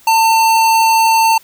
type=tone; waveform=square; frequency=898 Hz; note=A5; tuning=35 cents sharp; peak=-9 dBFS; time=0.07-1.38 s; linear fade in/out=5 ms; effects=white hiss -46 dBFS RMS until 1.43 s